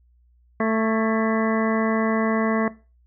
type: harmonic tone with a mistuned harmonic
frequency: 221.4 Hz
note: A3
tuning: 11 cents sharp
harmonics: 1 / 2 / 3 / 4 / 5 / 6 / 7 / 8 / 9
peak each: -22 / -25 / -26 / -36 / -28 / -40 / -36 / -35 / -33 dBFS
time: 0.6-2.68 s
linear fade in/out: 2 ms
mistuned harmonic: 7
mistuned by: +88 cents
effects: noise-tail reverb RT60 0.3 s tail -18 dB re dry + added 60 Hz sine -55 dBFS peak until 3.06 s